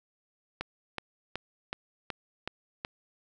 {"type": "click train", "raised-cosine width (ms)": 0.3, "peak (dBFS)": -17, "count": 7, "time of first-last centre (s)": [0.61, 2.849], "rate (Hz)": 2.68, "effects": []}